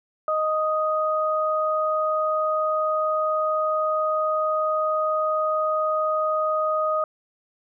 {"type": "tone pair together", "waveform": "sine", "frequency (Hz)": [622, 1246.4], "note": ["D#5", "D#6"], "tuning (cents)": [-1, 3], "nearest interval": "octave", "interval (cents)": 1204, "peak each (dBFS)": -23, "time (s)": [0.28, 7.04], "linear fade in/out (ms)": 2, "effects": []}